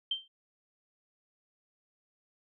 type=tone with exponential decay; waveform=sine; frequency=3136 Hz; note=G7; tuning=in tune; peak=-26 dBFS; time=0.11-0.28 s; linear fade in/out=5 ms; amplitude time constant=36 ms; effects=none